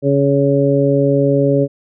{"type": "harmonic tone", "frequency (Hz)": 140, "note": "C#3", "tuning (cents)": 18, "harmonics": [1, 2, 3, 4], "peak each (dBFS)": [-16, -16, -16, -16], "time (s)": [0.02, 1.68], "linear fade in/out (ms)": 50, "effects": []}